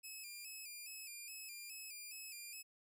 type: tone with vibrato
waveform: 10% pulse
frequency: 2489 Hz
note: D#7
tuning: in tune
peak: -40 dBFS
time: 0.03-2.63 s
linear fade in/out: 20 ms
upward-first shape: square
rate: 2.4 Hz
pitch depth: 63 cents each way
effects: none